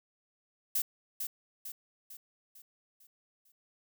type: noise with echo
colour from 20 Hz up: violet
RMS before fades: -30 dBFS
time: 0.75-0.82 s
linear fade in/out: 5 ms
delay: 450 ms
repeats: 6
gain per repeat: -6 dB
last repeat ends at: 3.52 s
effects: none